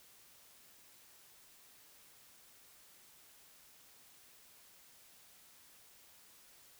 silence, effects white hiss -62 dBFS RMS until 6.79 s

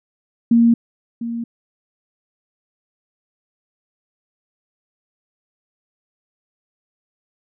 sine tone with echo, 233.1 Hz, A#3, in tune, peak -9 dBFS, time 0.51-0.74 s, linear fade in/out 5 ms, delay 700 ms, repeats 1, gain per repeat -13 dB, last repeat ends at 1.44 s, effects none

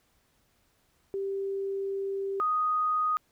sine tone pair in turn, 392 / 1244.5 Hz, G4 / D#6, 0 / 0 cents, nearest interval octave + minor sixth, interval 2000 cents, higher second, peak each -29 / -24 dBFS, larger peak second, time 1.14-2.4 / 2.4-3.17 s, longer first, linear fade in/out 0 ms, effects pink hiss -69 dBFS RMS until 3.31 s

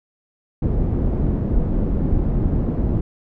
pink low-pass noise, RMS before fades -19 dBFS, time 0.62-3.01 s, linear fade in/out 5 ms, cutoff 290 Hz, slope 12 dB/octave, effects none

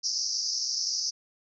pink band-pass noise, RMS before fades -30 dBFS, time 0.03-1.11 s, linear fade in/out 20 ms, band 4800 to 6000 Hz, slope 96 dB/octave, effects none

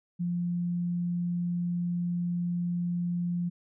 sine tone, 174.61 Hz, F3, in tune, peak -27 dBFS, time 0.19-3.5 s, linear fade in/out 20 ms, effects none

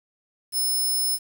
10% pulse tone, 5230 Hz, E8, 15 cents flat, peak -16 dBFS, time 0.52-1.19 s, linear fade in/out 50 ms, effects 8-bit

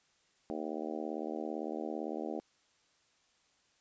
harmonic tone, 77.78 Hz, D#2, in tune, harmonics 3 / 4 / 5 / 6 / 7 / 8 / 9 / 10, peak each -43 / -41 / -43 / -45 / -45 / -46 / -47 / -48 dBFS, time 0.5-2.4 s, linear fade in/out 0 ms, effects white hiss -71 dBFS RMS until 3.8 s + resampled to 16000 Hz

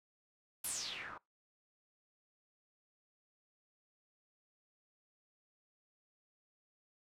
white noise with low-pass filter sweep, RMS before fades -43 dBFS, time 0.64-1.18 s, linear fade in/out 5 ms, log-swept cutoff 12000 to 1000 Hz, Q 5.9, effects noise-tail reverb RT60 0.2 s tail -24 dB re dry

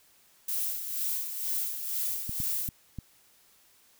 violet noise with tremolo, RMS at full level -30 dBFS, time 0.48-2.69 s, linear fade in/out 5 ms, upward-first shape sine, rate 2.1 Hz, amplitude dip 55%
clicks, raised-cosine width 5 ms, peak -24 dBFS, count 4, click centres 2.294 / 2.402 / 2.688 / 2.987 s
effects white hiss -62 dBFS RMS until 3.99 s

